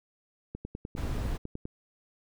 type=click train; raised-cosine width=3 ms; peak=-24 dBFS; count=12; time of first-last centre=0.55-1.654 s; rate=9.96 Hz
type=noise; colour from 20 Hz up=brown; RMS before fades=-32 dBFS; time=0.96-1.38 s; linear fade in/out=20 ms
effects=none